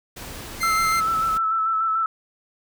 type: noise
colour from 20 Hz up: pink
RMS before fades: -36 dBFS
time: 0.16-1.38 s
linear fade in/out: 10 ms
type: tone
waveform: sawtooth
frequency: 2093 Hz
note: C7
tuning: in tune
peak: -20 dBFS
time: 0.6-1.01 s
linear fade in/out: 20 ms
type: tone with vibrato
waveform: sine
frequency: 1318.5 Hz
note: E6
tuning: in tune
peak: -19 dBFS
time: 0.63-2.06 s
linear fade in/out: 2 ms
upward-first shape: square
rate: 6.8 Hz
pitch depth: 21 cents each way
effects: none